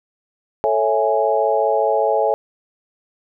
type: chord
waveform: sine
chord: A major seventh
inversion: none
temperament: equal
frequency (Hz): 440 / 554.4 / 659.3 / 830.6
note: A4 / C#5 / E5 / G#5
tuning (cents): 0 / 0 / 0 / 0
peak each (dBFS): -20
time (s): 0.64-2.34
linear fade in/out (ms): 0
effects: none